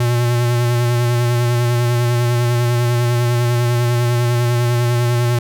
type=tone with vibrato; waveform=square; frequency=120.4 Hz; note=B2; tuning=44 cents flat; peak=-14 dBFS; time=0-5.39 s; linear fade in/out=5 ms; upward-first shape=sine; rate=10 Hz; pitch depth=26 cents each way; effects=none